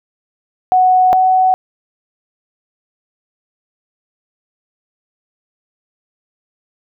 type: tone pair in turn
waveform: sine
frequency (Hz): 740 / 747.7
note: F#5 / F#5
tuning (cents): 0 / +18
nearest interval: unison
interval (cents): 18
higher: second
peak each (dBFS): -7 / -8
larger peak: first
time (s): 0.72-1.13 / 1.13-1.54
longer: neither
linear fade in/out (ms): 0
effects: none